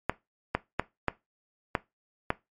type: clicks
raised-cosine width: 0.5 ms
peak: -9 dBFS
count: 6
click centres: 0.096 / 0.55 / 0.796 / 1.083 / 1.752 / 2.304 s
effects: noise-tail reverb RT60 0.2 s tail -18 dB re dry + MP3 64 kbps